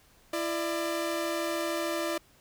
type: tone pair together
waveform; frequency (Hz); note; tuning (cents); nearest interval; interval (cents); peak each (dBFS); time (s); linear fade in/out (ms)
sawtooth; 335 / 596.9; E4 / D5; +28 / +28; minor seventh; 1000; -28; 0.33-2.18; 5
effects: pink hiss -61 dBFS RMS until 2.4 s